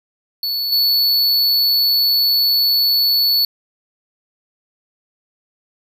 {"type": "tone with level steps", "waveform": "square", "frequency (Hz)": 4435, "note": "C#8", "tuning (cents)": 0, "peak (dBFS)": [-19, -13], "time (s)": [0.43, 3.45], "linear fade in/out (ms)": 2, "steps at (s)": 0.72, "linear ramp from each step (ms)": 5, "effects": []}